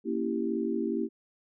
sine chord, A# diminished seventh, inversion none, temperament equal, 233.1 / 277.2 / 329.6 / 392 Hz, A#3 / C#4 / E4 / G4, 0 / 0 / 0 / 0 cents, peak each -32 / -35 / -32 / -33 dBFS, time 0.04-1.09 s, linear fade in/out 50 ms, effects none

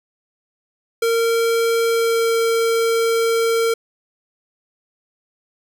square tone with pitch glide, 460 to 457.4 Hz, A#4 to A#4, -23 to -33 cents, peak -16 dBFS, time 1.02-3.74 s, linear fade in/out 5 ms, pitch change -10 cents, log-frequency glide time 1.86-2.36 s, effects none

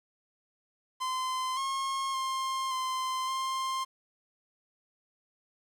45% pulse tone with pitch steps, 1032 / 1080 / 1059 / 1038 / 1054 Hz, C6 / C#6 / C6 / C6 / C6, -24 / -45 / +21 / -14 / +12 cents, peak -30 dBFS, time 1-3.85 s, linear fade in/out 20 ms, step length 570 ms, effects low-pass 10000 Hz 12 dB/octave + 10-bit

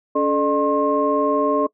sine tone cluster, 283.1 / 433 / 603 / 1068 Hz, C#4 / A4 / D5 / C6, +37 / -28 / +46 / +35 cents, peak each -21 dBFS, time 0.15-1.67 s, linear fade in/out 10 ms, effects noise-tail reverb RT60 0.1 s tail -22 dB re dry + tanh soft clip ceiling -5 dBFS

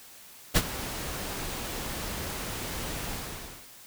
pink noise with ADSR envelope, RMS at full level -20 dBFS, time 0.54-3.69 s, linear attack 25 ms, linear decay 48 ms, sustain -15 dB, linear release 590 ms, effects white hiss -50 dBFS RMS until 3.86 s

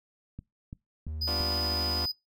click train, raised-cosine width 5 ms, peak -27 dBFS, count 4, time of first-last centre 0.39-1.407 s, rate 2.95 Hz
triangle tone with pitch glide, 77.7 to 78.33 Hz, D#2 to D#2, -2 to +12 cents, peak -31 dBFS, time 1.07-2.06 s, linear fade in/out 5 ms, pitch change +14 cents, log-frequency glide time 1.51-1.6 s
triangle tone, 4978 Hz, D#8, in tune, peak -27 dBFS, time 1.21-2.12 s, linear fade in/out 10 ms
15% pulse chord, G dominant seventh, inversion none, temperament equal, 196 / 246.9 / 293.7 / 349.2 Hz, G3 / B3 / D4 / F4, 0 / 0 / 0 / 0 cents, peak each -35 / -34 / -34 / -33 dBFS, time 1.27-2.06 s, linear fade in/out 10 ms
effects noise-tail reverb RT60 0.2 s tail -24 dB re dry

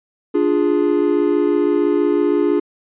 triangle chord, D diminished, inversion none, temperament equal, 293.7 / 349.2 / 415.3 Hz, D4 / F4 / Ab4, 0 / 0 / 0 cents, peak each -16 dBFS, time 0.34-2.6 s, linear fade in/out 10 ms, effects resampled to 8000 Hz

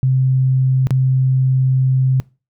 sine tone with dropouts, 130.81 Hz, C3, in tune, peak -11 dBFS, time 0.03-2.2 s, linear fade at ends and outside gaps 0 ms, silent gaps 0.87-0.907 s, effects noise-tail reverb RT60 0.3 s tail -23 dB re dry

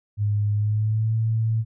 sine tone with pitch glide, 103.83 to 111.93 Hz, G#2 to A2, 0 to +30 cents, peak -19 dBFS, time 0.17-1.65 s, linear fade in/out 50 ms, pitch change +130 cents, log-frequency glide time 0.53-1.16 s, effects none

